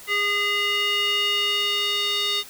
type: tone with band-pass filter sweep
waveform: square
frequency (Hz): 408.8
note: G#4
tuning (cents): -27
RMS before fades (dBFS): -23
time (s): 0.07-2.44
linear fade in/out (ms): 50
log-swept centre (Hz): 2300 to 3600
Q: 3.9
effects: white hiss -43 dBFS RMS until 2.49 s